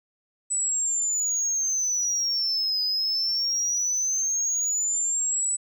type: exponential two-way sweep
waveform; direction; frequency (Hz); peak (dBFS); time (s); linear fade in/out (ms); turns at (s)
sine; down then up; 7970 to 4978 to 7970; -21; 0.5-5.57; 20; 2.83
effects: tanh soft clip ceiling -20 dBFS